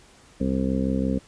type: harmonic tone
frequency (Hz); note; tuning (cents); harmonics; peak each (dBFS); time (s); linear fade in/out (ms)
65.9; C2; +13; 1 / 2 / 3 / 4 / 5 / 6 / 7 / 8; -30 / -33 / -25 / -26 / -38 / -38 / -34 / -33; 0.4-1.19; 10
effects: pink hiss -53 dBFS RMS until 1.27 s + resampled to 22050 Hz

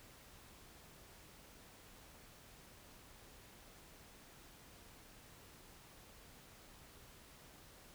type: silence
effects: pink hiss -60 dBFS RMS until 7.94 s

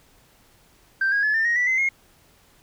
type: tone with pitch steps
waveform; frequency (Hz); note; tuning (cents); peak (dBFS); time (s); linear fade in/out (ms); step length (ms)
sine; 1568 / 1640.3 / 1715.9 / 1794.9 / 1877.6 / 1964.2 / 2055 / 2149; G6 / G#6 / A6 / A6 / A#6 / B6 / C7 / C7; 0 / -22 / -44 / +34 / +12 / -10 / -32 / +46; -17; 1.01-1.89; 5; 110
effects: tanh soft clip ceiling -15 dBFS + pink hiss -57 dBFS RMS until 2.62 s

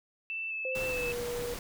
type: tone with vibrato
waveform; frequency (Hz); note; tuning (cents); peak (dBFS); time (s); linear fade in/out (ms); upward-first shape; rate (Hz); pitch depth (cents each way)
sine; 2637; E7; 0; -33; 0.3-1.12; 0; square; 2.4; 13
type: tone with pitch glide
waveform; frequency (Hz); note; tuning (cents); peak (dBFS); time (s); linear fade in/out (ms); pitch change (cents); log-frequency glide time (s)
sine; 519 to 481.5; C5 to B4; -14 to -44; -33; 0.65-1.54; 2; -130; 0.83-1.08
type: noise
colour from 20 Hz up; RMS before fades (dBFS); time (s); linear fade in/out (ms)
pink; -40; 0.75-1.59; 2
effects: none

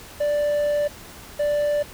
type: tone bursts at uneven times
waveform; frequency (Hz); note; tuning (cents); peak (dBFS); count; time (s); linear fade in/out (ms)
triangle; 587.3; D5; 0; -17; 2; 0.2-0.88 / 1.39-1.83; 10
effects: pink hiss -42 dBFS RMS until 1.93 s

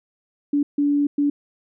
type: tone bursts at uneven times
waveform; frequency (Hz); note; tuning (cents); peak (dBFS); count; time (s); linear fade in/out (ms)
sine; 288.2; D4; -33; -16; 3; 0.53-0.63 / 0.78-1.07 / 1.18-1.3; 5
effects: none

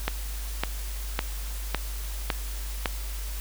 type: click train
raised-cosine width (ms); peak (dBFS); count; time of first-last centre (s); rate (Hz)
0.3; -8; 6; 0.08-2.858; 1.8
effects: added 50 Hz sine -31 dBFS peak until 3.4 s + white hiss -41 dBFS RMS until 3.4 s

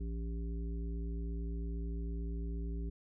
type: harmonic tone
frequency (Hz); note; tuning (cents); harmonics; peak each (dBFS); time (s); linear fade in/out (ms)
56.8; A#1; -44; 1 / 3 / 5 / 7; -36 / -45 / -49 / -51; 0-2.9; 10
effects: none

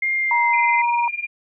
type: tone with pitch glide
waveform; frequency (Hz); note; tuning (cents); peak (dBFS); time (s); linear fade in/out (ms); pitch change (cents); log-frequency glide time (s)
sine; 2117 to 2069; C7 to C7; +20 to -20; -18; 0.02-0.82; 5; -40; 0.15-0.55
type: tone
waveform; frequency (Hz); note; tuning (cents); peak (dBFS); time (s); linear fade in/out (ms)
sine; 948; A#5; +29; -17; 0.31-1.08; 2
type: tone with tremolo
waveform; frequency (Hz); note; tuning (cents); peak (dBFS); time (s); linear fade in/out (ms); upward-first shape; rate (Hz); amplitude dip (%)
sine; 2400; D7; +37; -20; 0.53-1.27; 5; triangle; 20; 95
effects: none

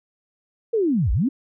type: linear two-way sweep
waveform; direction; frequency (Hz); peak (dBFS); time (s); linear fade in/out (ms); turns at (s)
sine; down then up; 477.3 to 43.65 to 293.4; -17; 0.73-1.29; 10; 1.12
effects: none

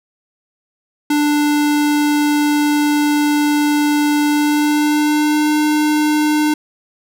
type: tone with pitch glide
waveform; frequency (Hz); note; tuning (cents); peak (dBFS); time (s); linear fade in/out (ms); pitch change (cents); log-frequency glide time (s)
square; 295.1 to 302; D4 to D4; +8 to +48; -13; 1.1-6.54; 5; +40; 4.27-5.54
effects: none

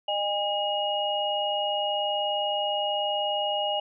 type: tone cluster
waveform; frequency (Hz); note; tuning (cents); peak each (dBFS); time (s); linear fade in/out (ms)
sine; 611 / 812 / 2879; D#5 / G#5 / F#7; -32 / -39 / -48; -29; 0.08-3.8; 5
effects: none

